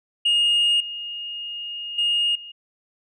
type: tone with level steps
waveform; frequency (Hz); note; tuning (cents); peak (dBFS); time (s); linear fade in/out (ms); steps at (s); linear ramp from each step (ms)
sine; 2849; F7; +34; -14 / -29 / -17 / -36; 0.25-2.52; 10; 0.8 / 1.98 / 2.35; 5
effects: tanh soft clip ceiling -14 dBFS